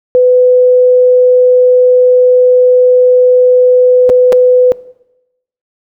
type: tone with dropouts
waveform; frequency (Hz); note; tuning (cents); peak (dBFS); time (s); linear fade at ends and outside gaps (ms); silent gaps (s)
sine; 501; B4; +25; -3; 0.15-4.72; 0; 4.093-4.099 / 4.323-4.328
effects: noise-tail reverb RT60 0.9 s tail -20 dB re dry